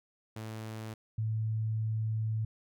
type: tone pair in turn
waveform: sawtooth / sine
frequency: 110 / 110 Hz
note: A2 / A2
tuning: 0 / 0 cents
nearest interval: unison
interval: 0 cents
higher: neither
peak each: -35 / -29 dBFS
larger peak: second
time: 0.36-0.94 / 1.18-2.45 s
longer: second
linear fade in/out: 5 ms
effects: none